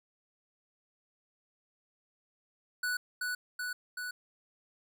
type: tone with echo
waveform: square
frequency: 1480 Hz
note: F#6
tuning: in tune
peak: -31 dBFS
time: 2.83-2.97 s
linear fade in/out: 5 ms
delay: 380 ms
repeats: 3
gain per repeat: -2 dB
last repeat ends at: 4.11 s
effects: none